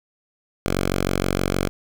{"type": "tone", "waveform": "5% pulse", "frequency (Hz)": 46.42, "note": "F#1", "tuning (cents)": 6, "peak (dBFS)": -9, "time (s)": [0.66, 1.69], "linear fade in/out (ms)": 0, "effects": []}